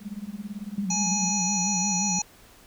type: tone with tremolo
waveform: sine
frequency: 205 Hz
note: G#3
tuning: 22 cents flat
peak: -29 dBFS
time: 0-1.33 s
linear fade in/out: 50 ms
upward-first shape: sine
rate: 18 Hz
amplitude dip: 95%
type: tone with vibrato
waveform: sine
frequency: 190 Hz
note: F#3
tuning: 46 cents sharp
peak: -27 dBFS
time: 0.78-2.19 s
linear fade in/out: 2 ms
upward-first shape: sine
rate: 5.7 Hz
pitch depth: 120 cents each way
type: harmonic tone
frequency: 840 Hz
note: G#5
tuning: 19 cents sharp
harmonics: 1 / 3 / 5 / 7 / 8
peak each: -32 / -38 / -36 / -27 / -29 dBFS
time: 0.9-2.22 s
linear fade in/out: 5 ms
effects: pink hiss -53 dBFS RMS until 2.66 s